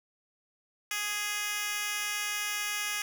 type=tone with high-pass filter; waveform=10% pulse; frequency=415.3 Hz; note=G#4; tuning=in tune; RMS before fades=-33 dBFS; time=0.91-3.02 s; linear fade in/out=2 ms; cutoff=2200 Hz; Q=0.75; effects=9-bit